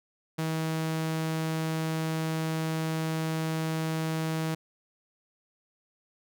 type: tone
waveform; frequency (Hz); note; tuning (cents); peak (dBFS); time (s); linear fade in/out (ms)
sawtooth; 160; D#3; +49; -24; 0.38-4.55; 10
effects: none